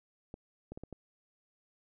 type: clicks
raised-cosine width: 2 ms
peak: -30 dBFS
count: 5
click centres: 0.341 / 0.72 / 0.775 / 0.836 / 0.927 s
effects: none